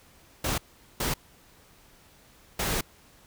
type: noise bursts at uneven times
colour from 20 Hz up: pink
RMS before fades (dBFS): -28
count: 3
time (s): 0.44-0.58 / 1-1.14 / 2.59-2.81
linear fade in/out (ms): 5
effects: pink hiss -57 dBFS RMS until 3.26 s